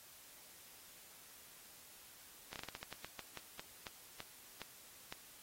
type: slowing click train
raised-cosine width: 0.2 ms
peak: -27 dBFS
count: 16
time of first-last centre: 2.53-5.125 s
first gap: 28 ms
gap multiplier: 1.23
effects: white hiss -59 dBFS RMS until 5.42 s + AAC 48 kbps